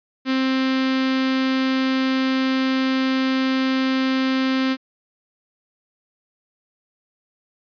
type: tone with notch filter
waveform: sawtooth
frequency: 263 Hz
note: C4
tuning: 9 cents sharp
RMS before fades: -20 dBFS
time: 0.25-4.77 s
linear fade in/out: 50 ms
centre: 690 Hz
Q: 0.86
effects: resampled to 11025 Hz